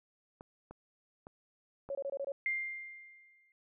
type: clicks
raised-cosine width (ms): 1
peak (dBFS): -34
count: 4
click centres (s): 0.409 / 0.71 / 1.269 / 1.89
type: tone bursts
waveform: sine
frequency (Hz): 554.4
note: C#5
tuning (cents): 0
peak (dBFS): -34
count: 6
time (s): 1.9-2.32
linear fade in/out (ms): 2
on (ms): 50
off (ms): 24
type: tone with exponential decay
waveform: sine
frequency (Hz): 2100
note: C7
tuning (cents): +6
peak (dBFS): -29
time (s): 2.46-3.52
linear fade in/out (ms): 1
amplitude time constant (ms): 230
effects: none